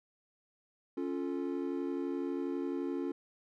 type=chord; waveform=triangle; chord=Db augmented; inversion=none; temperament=equal; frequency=277.2 / 349.2 / 440 Hz; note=Db4 / F4 / A4; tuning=0 / 0 / 0 cents; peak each=-34 / -35 / -40 dBFS; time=0.97-3.12 s; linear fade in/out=5 ms; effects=none